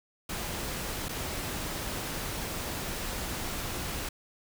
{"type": "noise with dropouts", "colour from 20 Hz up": "pink", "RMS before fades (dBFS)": -35, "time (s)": [0.29, 4.09], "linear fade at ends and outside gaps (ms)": 5, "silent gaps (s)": [1.085, 1.091], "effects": []}